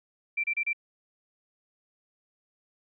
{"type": "tone bursts", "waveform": "sine", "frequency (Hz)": 2349, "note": "D7", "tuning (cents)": 0, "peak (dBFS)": -25, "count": 4, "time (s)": [0.37, 0.732], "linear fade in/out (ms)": 10, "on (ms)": 68, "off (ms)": 30, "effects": []}